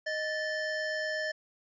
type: tone pair together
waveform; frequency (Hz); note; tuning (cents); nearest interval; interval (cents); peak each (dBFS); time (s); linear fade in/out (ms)
square; 621 / 1754.9; D#5 / A6; -3 / -5; octave + tritone; 1798; -35 / -34; 0.06-1.32; 10
effects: resampled to 16000 Hz